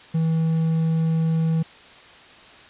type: tone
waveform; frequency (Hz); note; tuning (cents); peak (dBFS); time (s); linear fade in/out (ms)
triangle; 162; E3; -30; -16; 0.14-1.63; 10
effects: white hiss -46 dBFS RMS until 2.69 s + resampled to 8000 Hz